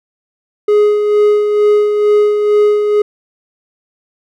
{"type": "tone with tremolo", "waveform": "triangle", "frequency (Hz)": 417.6, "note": "G#4", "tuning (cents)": 10, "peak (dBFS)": -4, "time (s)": [0.68, 3.02], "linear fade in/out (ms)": 5, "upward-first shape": "sine", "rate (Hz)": 2.2, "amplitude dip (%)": 45, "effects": []}